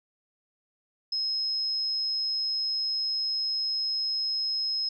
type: tone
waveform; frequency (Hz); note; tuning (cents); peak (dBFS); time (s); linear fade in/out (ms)
sine; 5140; E8; -45; -26; 1.12-4.89; 5
effects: none